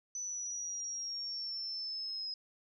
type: exponential sweep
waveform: sine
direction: down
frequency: 6000 to 5080 Hz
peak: -37 dBFS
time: 0.15-2.34 s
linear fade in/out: 2 ms
effects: none